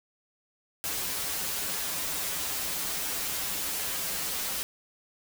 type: noise with comb filter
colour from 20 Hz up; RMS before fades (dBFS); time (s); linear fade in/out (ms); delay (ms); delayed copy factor
white; -32; 0.84-4.63; 0; 8.4; -1
effects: none